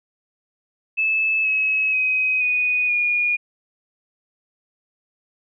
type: tone with pitch steps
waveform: sine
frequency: 2613 / 2568 / 2524 / 2481 / 2438 Hz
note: E7 / E7 / D#7 / D#7 / D#7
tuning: -16 / -46 / +24 / -6 / -36 cents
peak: -17 dBFS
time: 0.97-3.37 s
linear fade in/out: 20 ms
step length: 480 ms
effects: none